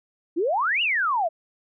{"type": "exponential two-way sweep", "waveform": "sine", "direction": "up then down", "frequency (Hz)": [304.9, 2960, 621], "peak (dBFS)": -20, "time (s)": [0.36, 1.29], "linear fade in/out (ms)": 20, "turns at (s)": 0.82, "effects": []}